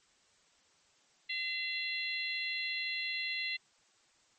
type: harmonic tone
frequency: 682 Hz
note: F5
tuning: 41 cents flat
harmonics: 3 / 4 / 5 / 6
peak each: -37 / -39 / -43 / -40 dBFS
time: 1.29-3.57 s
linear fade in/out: 10 ms
effects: white hiss -68 dBFS RMS until 4.38 s + MP3 32 kbps